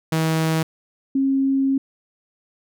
sawtooth / sine tone pair in turn, 160.3 / 270.4 Hz, E3 / C#4, -48 / -43 cents, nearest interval major sixth, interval 905 cents, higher second, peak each -14 / -16 dBFS, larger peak first, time 0.12-0.63 / 1.15-1.78 s, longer second, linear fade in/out 5 ms, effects none

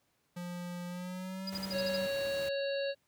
square tone with pitch glide, 176.2 to 192.15 Hz, F3 to G3, +16 to -34 cents, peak -39 dBFS, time 0.36-2.07 s, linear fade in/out 10 ms, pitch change +150 cents, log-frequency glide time 0.87-1.49 s
triangle tone bursts, 4909 Hz, D#8, 24 cents flat, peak -35 dBFS, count 7, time 1.47-1.967 s, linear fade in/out 5 ms, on 29 ms, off 49 ms
pink noise, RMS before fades -46 dBFS, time 1.52-2.49 s, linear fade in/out 5 ms
harmonic tone, 554.4 Hz, C#5, in tune, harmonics 1 / 3 / 5 / 7 / 8, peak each -32 / -43 / -45 / -45 / -46 dBFS, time 1.71-2.95 s, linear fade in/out 50 ms
effects pink hiss -75 dBFS RMS until 3.07 s + high-pass 80 Hz 12 dB/octave

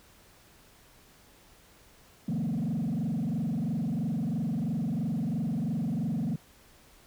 sine tone with frequency modulation, 196 Hz, G3, in tune, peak -25 dBFS, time 2.28-6.36 s, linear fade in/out 5 ms, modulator 23 Hz, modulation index 2.4, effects tanh soft clip ceiling -26 dBFS + pink hiss -58 dBFS RMS until 7.06 s

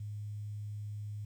sine tone with quantisation, 104.3 Hz, G#2, 8 cents sharp, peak -38 dBFS, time 0-1.25 s, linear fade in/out 5 ms, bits 11, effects none

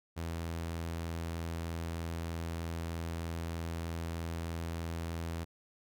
sawtooth tone, 83.2 Hz, E2, 17 cents sharp, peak -32 dBFS, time 0.16-5.45 s, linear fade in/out 20 ms, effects none

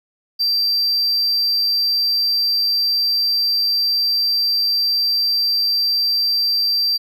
triangle tone, 4699 Hz, D8, in tune, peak -14 dBFS, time 0.39-6.98 s, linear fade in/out 20 ms, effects none

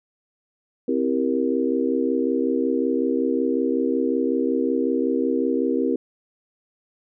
sine chord, C dominant seventh, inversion none, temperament just, 261.6 / 327 / 392.4 / 470.9 Hz, C4 / E4 / G4 / Bb4, 0 / -14 / +2 / +18 cents, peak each -23 / -25 / -26 / -25 dBFS, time 0.88-5.96 s, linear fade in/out 5 ms, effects none

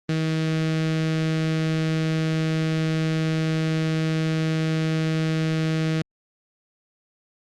sawtooth tone with notch filter, 159.1 Hz, D#3, 39 cents sharp, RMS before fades -23 dBFS, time 0.09-6.02 s, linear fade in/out 2 ms, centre 910 Hz, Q 1.1, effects low-pass 5000 Hz 12 dB/octave + Opus 32 kbps

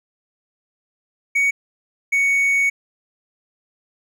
triangle tone pair in turn, 2239 / 2228 Hz, C#7 / C#7, +17 / +8 cents, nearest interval unison, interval 9 cents, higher first, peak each -13 dBFS, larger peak neither, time 1.35-1.51 / 2.12-2.7 s, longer second, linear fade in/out 10 ms, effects none

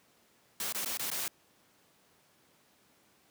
white noise with dropouts, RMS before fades -35 dBFS, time 0.6-1.28 s, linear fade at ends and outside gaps 2 ms, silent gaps 0.725-0.747 / 0.848-0.858 / 0.973-0.994 / 1.103-1.114 s, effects pink hiss -66 dBFS RMS until 3.3 s + high-pass 150 Hz 12 dB/octave

